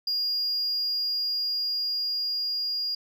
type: tone with level ramp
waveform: sine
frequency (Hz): 4840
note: D#8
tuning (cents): -49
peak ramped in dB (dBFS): -22 to -25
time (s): 0.07-2.95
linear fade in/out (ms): 5
effects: tanh soft clip ceiling -23 dBFS